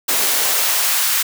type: noise with high-pass filter sweep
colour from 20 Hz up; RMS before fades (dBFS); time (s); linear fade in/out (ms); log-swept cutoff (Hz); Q
white; -17; 0.08-1.23; 10; 280 to 1300; 0.91
effects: none